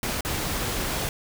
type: noise with dropouts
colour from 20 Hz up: pink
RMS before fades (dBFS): -28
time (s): 0.03-1.09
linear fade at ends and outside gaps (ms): 1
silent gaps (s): 0.208-0.249
effects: none